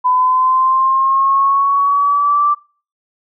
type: linear sweep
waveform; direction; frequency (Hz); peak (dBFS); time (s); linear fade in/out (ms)
sine; up; 1001 to 1174.7; -10; 0.04-2.55; 20
effects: noise-tail reverb RT60 0.4 s tail -23 dB re dry